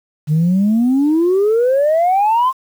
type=exponential sweep; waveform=sine; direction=up; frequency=146.83 to 1073 Hz; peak=-9 dBFS; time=0.27-2.53 s; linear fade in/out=50 ms; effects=tanh soft clip ceiling -8 dBFS + 7-bit